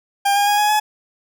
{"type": "tone with pitch steps", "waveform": "40% pulse", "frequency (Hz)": [801, 812.7, 824.5, 836.5, 848.6], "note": ["G5", "G#5", "G#5", "G#5", "G#5"], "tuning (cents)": [37, -38, -13, 12, 37], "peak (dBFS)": -13, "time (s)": [0.25, 0.8], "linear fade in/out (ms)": 10, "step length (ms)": 110, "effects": []}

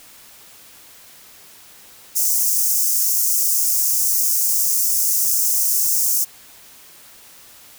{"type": "high-pass noise", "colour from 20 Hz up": "white", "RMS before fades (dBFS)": -18, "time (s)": [2.15, 6.25], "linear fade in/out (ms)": 20, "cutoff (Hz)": 5500, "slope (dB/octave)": 48, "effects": ["white hiss -45 dBFS RMS until 7.78 s"]}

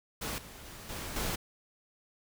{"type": "noise with level steps", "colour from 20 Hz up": "pink", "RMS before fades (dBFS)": [-36, -49, -47, -40, -34], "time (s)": [0.21, 1.36], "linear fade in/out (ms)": 10, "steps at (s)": [0.38, 0.65, 0.89, 1.16], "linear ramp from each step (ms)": 2, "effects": []}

